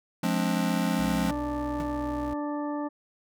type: chord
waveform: square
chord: D half-diminished seventh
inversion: first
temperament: just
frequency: 176.2 / 211.4 / 264.3 / 293.7 Hz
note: F3 / Ab3 / C4 / D4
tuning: +16 / +31 / +18 / 0 cents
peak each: -29 / -30 / -31 / -35 dBFS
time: 0.23-1.31 s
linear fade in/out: 5 ms
type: tone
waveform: 35% pulse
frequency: 62.9 Hz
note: B1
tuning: 32 cents sharp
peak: -35 dBFS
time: 0.99-2.34 s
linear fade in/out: 5 ms
type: harmonic tone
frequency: 293.7 Hz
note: D4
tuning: in tune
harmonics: 1 / 2 / 3 / 4 / 6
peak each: -30 / -36 / -37 / -41 / -49 dBFS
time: 1.28-2.89 s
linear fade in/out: 20 ms
type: tone with exponential decay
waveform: 40% pulse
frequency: 162.5 Hz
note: E3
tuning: 24 cents flat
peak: -29 dBFS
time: 1.8-1.9 s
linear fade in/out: 0 ms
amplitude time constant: 21 ms
effects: none